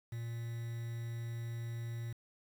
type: tone with quantisation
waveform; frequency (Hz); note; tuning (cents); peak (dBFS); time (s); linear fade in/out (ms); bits
triangle; 116.54; A#2; 0; -36; 0.12-2.13; 5; 9
effects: none